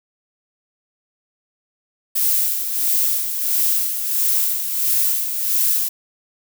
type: noise with tremolo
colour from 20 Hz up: violet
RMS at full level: -17 dBFS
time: 2.15-5.89 s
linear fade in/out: 10 ms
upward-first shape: sine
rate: 1.5 Hz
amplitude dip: 55%
effects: none